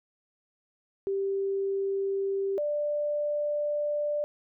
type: tone pair in turn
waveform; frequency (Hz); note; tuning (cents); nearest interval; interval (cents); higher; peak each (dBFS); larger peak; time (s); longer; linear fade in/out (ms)
sine; 392 / 590.4; G4 / D5; 0 / +9; perfect fifth; 709; second; -26; neither; 1.07-2.58 / 2.58-4.24; second; 0
effects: none